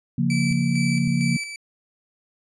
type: chord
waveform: sine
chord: Bb minor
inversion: first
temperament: just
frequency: 139.85 / 174.81 / 233.1 Hz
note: Db3 / F3 / Bb3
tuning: +16 / +2 / 0 cents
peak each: -23 dBFS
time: 0.18-1.37 s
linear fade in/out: 5 ms
type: tone with tremolo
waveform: sawtooth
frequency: 2313 Hz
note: D7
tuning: 27 cents flat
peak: -23 dBFS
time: 0.3-1.56 s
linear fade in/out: 2 ms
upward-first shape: square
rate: 2.2 Hz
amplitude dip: 50%
type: clicks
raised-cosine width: 5 ms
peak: -25 dBFS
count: 2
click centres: 0.513 / 1.077 s
effects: resampled to 24000 Hz